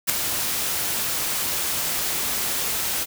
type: noise with ADSR envelope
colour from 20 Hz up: white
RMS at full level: -17 dBFS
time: 0.07-3.06 s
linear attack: 28 ms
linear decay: 3 ms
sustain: -8 dB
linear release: 36 ms
effects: none